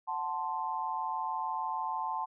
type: chord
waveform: sine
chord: F# diminished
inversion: none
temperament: equal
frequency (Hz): 740 / 880 / 1046.5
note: F#5 / A5 / C6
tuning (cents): 0 / 0 / 0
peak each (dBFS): -40 / -34 / -36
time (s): 0.07-2.26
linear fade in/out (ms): 20
effects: none